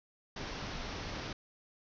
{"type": "low-pass noise", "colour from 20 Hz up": "pink", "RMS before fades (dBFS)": -41, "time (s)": [0.36, 1.33], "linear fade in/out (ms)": 5, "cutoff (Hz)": 6000, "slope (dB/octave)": 96, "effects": []}